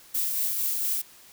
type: noise with tremolo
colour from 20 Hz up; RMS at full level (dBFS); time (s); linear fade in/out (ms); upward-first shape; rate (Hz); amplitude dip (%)
violet; -26; 0.14-1.02; 10; sine; 4.3; 30
effects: white hiss -52 dBFS RMS until 1.32 s